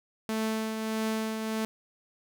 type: tone with tremolo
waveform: sawtooth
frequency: 220 Hz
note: A3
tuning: in tune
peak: -23 dBFS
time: 0.29-1.65 s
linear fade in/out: 0 ms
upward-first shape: triangle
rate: 1.6 Hz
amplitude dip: 45%
effects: none